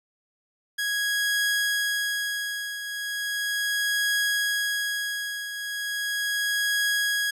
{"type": "tone with tremolo", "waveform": "sawtooth", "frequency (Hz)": 1657, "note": "G#6", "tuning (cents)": -4, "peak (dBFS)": -18, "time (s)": [0.78, 7.31], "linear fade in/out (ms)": 10, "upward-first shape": "triangle", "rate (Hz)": 0.37, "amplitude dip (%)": 70, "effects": ["resampled to 32000 Hz"]}